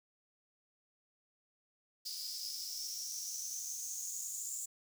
white noise with high-pass filter sweep, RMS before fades -42 dBFS, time 2.05-4.66 s, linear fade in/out 10 ms, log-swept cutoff 4800 to 7300 Hz, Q 9.9, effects none

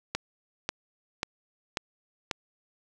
click train, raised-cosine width 0.2 ms, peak -11 dBFS, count 5, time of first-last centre 0.15-2.312 s, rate 1.85 Hz, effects none

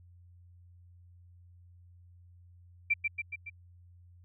sine tone with echo, 2349 Hz, D7, in tune, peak -23 dBFS, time 2.9-2.94 s, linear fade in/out 10 ms, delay 140 ms, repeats 4, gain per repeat -4 dB, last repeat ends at 3.5 s, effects added 88 Hz sine -54 dBFS peak until 4.24 s

